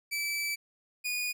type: tone pair in turn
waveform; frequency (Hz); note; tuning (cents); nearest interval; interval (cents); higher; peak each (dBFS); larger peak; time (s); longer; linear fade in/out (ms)
sawtooth; 2312 / 2459; D7 / D#7; -28 / -21; minor second; 107; second; -27; neither; 0.11-0.56 / 1.04-1.33; first; 20
effects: none